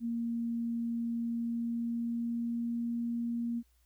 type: tone with pitch glide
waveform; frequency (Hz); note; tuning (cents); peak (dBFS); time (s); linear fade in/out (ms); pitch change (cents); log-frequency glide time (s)
sine; 233.1 to 235.1; A#3 to A#3; 0 to +15; -31; 0-3.63; 50; +15; 1.25-2.96
effects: added 60 Hz sine -66 dBFS peak until 3.85 s + white hiss -74 dBFS RMS until 3.85 s